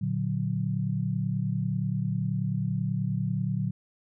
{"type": "chord", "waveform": "sine", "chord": "Bb augmented", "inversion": "none", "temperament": "equal", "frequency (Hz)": [116.54, 146.83, 185], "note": ["Bb2", "D3", "F#3"], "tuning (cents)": [0, 0, 0], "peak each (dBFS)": -30, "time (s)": [0.01, 3.71], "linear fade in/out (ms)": 10, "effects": []}